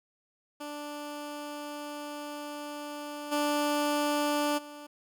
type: tone with level steps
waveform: 15% pulse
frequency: 293.7 Hz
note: D4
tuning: in tune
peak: -31 / -20 / -37 dBFS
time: 0.6-4.87 s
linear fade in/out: 10 ms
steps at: 3.31 / 4.57 s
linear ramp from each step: 20 ms
effects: none